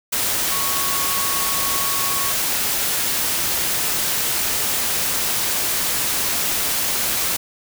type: tone in noise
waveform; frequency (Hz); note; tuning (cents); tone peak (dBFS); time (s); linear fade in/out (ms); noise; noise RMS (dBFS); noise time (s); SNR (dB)
sine; 1108.7; C#6; 0; -27; 0.51-2.32; 10; white; -21; 0.12-7.37; -9
effects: none